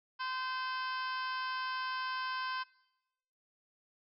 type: harmonic tone with a mistuned harmonic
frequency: 516 Hz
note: C5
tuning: 24 cents flat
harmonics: 2 / 3 / 4 / 5 / 6 / 7 / 8 / 9 / 10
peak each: -37 / -40 / -52 / -48 / -47 / -57 / -53 / -50 / -51 dBFS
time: 0.19-2.64 s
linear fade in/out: 20 ms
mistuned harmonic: 7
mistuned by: -17 cents
effects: noise-tail reverb RT60 1.0 s tail -23 dB re dry